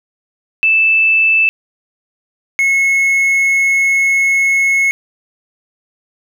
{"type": "tone pair in turn", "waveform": ["sine", "triangle"], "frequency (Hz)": [2637, 2182], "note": ["E7", "C#7"], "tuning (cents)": [0, -28], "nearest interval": "minor third", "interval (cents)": 328, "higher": "first", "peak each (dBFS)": -8, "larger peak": "neither", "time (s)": [[0.63, 1.49], [2.59, 4.91]], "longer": "second", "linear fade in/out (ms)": 0, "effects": []}